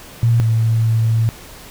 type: tone pair in turn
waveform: sine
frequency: 116.54 / 112.77 Hz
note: A#2 / A2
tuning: 0 / +43 cents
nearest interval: minor second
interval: 57 cents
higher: first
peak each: -10 / -12 dBFS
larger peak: first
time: 0.23-0.4 / 0.4-1.29 s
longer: second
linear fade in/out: 0 ms
effects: pink hiss -38 dBFS RMS until 1.7 s